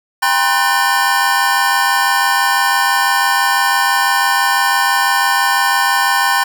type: tone cluster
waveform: square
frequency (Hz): 797 / 971 / 1057 / 1507 / 1791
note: G5 / B5 / C6 / F#6 / A6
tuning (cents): +28 / -30 / +17 / +31 / +30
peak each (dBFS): -19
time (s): 0.22-6.44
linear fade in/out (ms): 10
effects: 7-bit